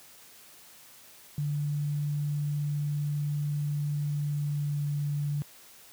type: tone with pitch glide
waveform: sine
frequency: 146.6 to 145.42 Hz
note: D3 to D3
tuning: -3 to -17 cents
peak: -27 dBFS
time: 1.38-5.42 s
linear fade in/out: 0 ms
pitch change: -14 cents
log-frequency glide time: 4.07-4.81 s
effects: white hiss -53 dBFS RMS until 5.92 s + high-pass 60 Hz 12 dB/octave